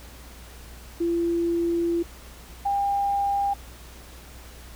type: tone pair in turn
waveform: sine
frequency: 340 / 800.8 Hz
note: F4 / G5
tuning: -46 / +37 cents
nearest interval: octave + minor third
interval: 1483 cents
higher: second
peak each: -21 dBFS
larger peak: neither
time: 1-2.03 / 2.65-3.54 s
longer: first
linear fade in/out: 10 ms
effects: added 60 Hz sine -44 dBFS peak until 4.75 s + pink hiss -47 dBFS RMS until 4.75 s